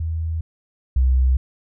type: tone pair in turn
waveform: sine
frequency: 81.1 / 64.37 Hz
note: E2 / C2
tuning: -28 / -28 cents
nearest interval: major third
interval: 400 cents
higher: first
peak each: -21 / -13 dBFS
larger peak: second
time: 0-0.41 / 0.96-1.37 s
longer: neither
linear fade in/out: 5 ms
effects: none